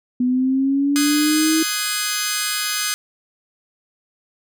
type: linear sweep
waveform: sine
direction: up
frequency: 246.9 to 321.8 Hz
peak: -15 dBFS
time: 0.2-1.63 s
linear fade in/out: 5 ms
type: chord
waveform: 10% pulse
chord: Ab dominant seventh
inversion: second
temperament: just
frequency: 1245.9 / 1495.1 / 1661.2 / 2077 Hz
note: Eb6 / Gb6 / Ab6 / C7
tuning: +2 / +18 / 0 / -13 cents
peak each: -18 dBFS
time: 0.96-2.94 s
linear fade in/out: 0 ms
effects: none